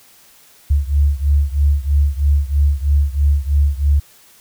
sine beating tone pair, 70.6 / 73.7 Hz, C#2 / D2, +32 / +7 cents, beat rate 3.1 Hz, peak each -14 / -16 dBFS, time 0.7-4 s, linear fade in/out 10 ms, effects white hiss -48 dBFS RMS until 4.4 s

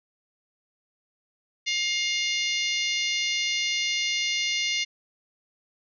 harmonic tone with a mistuned harmonic, 708 Hz, F5, 23 cents sharp, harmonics 3 / 4 / 5 / 6 / 7 / 8 / 9, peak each -28 / -30 / -32 / -34 / -35 / -36 / -37 dBFS, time 1.66-4.85 s, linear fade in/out 20 ms, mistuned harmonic 8, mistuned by +26 cents, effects none

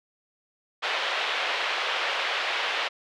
white band-pass noise, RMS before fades -28 dBFS, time 0.82-2.89 s, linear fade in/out 20 ms, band 490 to 3400 Hz, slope 24 dB/octave, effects none

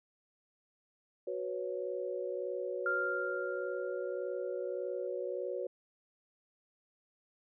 sine chord, F# suspended fourth, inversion none, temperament just, 370 / 493.3 / 555 Hz, F#4 / B4 / C#5, 0 / -2 / +2 cents, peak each -39 dBFS, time 1.27-5.67 s, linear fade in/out 5 ms
sine tone with exponential decay, 1396.9 Hz, F6, in tune, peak -29 dBFS, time 2.86-5.07 s, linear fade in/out 2 ms, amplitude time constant 480 ms
effects none

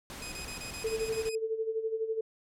pink noise, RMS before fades -43 dBFS, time 0.1-1.29 s, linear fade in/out 0 ms
15% pulse tone bursts, 2506 Hz, D#7, 12 cents sharp, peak -33 dBFS, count 9, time 0.22-1.352 s, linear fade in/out 2 ms, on 100 ms, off 29 ms
sine tone with tremolo, 444.1 Hz, A4, 16 cents sharp, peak -27 dBFS, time 0.84-2.21 s, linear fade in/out 5 ms, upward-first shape sine, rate 12 Hz, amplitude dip 70%
effects low-pass 12000 Hz 12 dB/octave

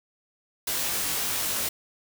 white noise with comb filter, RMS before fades -28 dBFS, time 0.67-1.69 s, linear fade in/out 5 ms, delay 20 ms, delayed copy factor +0.75, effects none

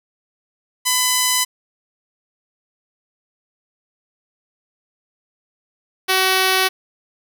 5% pulse tone pair in turn, 1005 / 377.2 Hz, B5 / F#4, +30 / +33 cents, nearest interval octave + perfect fourth, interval 1697 cents, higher first, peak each -3 dBFS, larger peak neither, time 0.85-1.45 / 6.08-6.69 s, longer second, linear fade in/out 20 ms, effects none

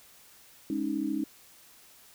sine chord, Ab suspended fourth, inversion none, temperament equal, 207.7 / 277.2 / 311.1 Hz, Ab3 / Db4 / Eb4, 0 / 0 / 0 cents, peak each -35 / -32 / -31 dBFS, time 0.7-1.24 s, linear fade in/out 2 ms, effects white hiss -56 dBFS RMS until 2.14 s

